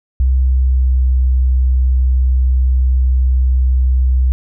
sine tone with pitch glide, 64.6 to 63.82 Hz, C2 to C2, -21 to -43 cents, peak -9 dBFS, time 0.2-4.32 s, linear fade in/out 0 ms, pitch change -22 cents, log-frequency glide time 0.43-1.02 s, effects none

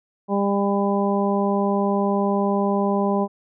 harmonic tone, 200 Hz, G3, 35 cents sharp, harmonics 1 / 2 / 3 / 4 / 5, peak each -21 / -24 / -26 / -27 / -28 dBFS, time 0.28-3.28 s, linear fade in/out 50 ms, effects none

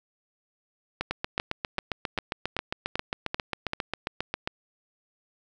two click trains, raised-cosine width 0.3 ms, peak -12 / -12 dBFS, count 26 / 8, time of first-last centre 1.11-4.475 / 1.01-3.734 s, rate 7.43 / 2.57 Hz, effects none

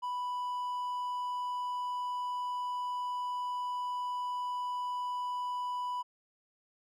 triangle tone, 989 Hz, B5, 2 cents sharp, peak -31 dBFS, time 0.02-6.03 s, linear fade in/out 20 ms, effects none

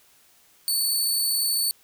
15% pulse tone, 4482 Hz, C#8, 18 cents sharp, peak -15 dBFS, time 0.68-1.71 s, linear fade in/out 0 ms, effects white hiss -58 dBFS RMS until 1.83 s

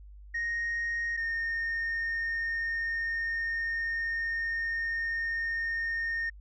sine tone pair in turn, 1864.7 / 1834.8 Hz, A#6 / A#6, 0 / -28 cents, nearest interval unison, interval 28 cents, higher first, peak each -27 dBFS, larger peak neither, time 0.34-1.17 / 1.17-6.3 s, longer second, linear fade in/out 10 ms, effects tanh soft clip ceiling -27 dBFS + added 50 Hz sine -46 dBFS peak until 6.4 s

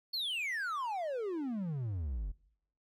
triangle exponential sweep, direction down, 4500 to 43.17 Hz, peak -32 dBFS, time 0.13-2.32 s, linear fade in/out 10 ms, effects noise-tail reverb RT60 0.8 s tail -24 dB re dry

